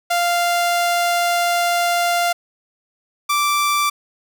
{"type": "tone pair in turn", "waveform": "sawtooth", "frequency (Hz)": [696, 1170.5], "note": ["F5", "D6"], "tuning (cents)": [-6, -6], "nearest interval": "major sixth", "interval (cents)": 900, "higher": "second", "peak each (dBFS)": -12, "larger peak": "neither", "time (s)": [[0.1, 2.33], [3.29, 3.9]], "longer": "first", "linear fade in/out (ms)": 10, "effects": []}